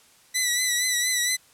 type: tone with vibrato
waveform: 10% pulse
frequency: 1975.5 Hz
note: B6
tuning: in tune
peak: -12 dBFS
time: 0.34-1.37 s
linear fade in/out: 20 ms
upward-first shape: triangle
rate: 4.3 Hz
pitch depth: 57 cents each way
effects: white hiss -56 dBFS RMS until 1.53 s + low-pass 11000 Hz 12 dB/octave